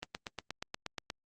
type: click train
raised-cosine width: 0.2 ms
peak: -20 dBFS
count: 10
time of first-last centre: 0.03-1.101 s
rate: 8.4 Hz
effects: Opus 32 kbps